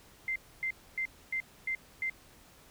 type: tone bursts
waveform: sine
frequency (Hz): 2084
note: C7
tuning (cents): -7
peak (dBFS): -30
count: 6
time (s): 0.28-2.098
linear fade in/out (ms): 2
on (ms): 78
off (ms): 270
effects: pink hiss -58 dBFS RMS until 2.7 s